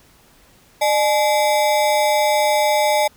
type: ring-modulated tone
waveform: square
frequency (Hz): 727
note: F#5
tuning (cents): -31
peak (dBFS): -12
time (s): 0.81-3.08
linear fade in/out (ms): 10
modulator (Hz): 123
effects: pink hiss -52 dBFS RMS until 3.16 s